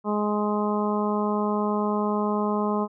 harmonic tone, 209 Hz, G#3, 11 cents sharp, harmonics 1 / 2 / 3 / 4 / 5 / 6, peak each -25 / -28 / -32 / -32 / -30 / -36 dBFS, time 0.04-2.88 s, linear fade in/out 50 ms, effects none

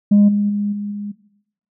sine tone with level steps, 205 Hz, G#3, 22 cents flat, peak -6 / -14 / -17 / -22 / -24 dBFS, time 0.11-1.12 s, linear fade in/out 10 ms, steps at 0.28 / 0.49 / 0.72 / 0.91 s, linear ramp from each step 10 ms, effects noise-tail reverb RT60 0.8 s tail -18 dB re dry + tanh soft clip ceiling -6 dBFS

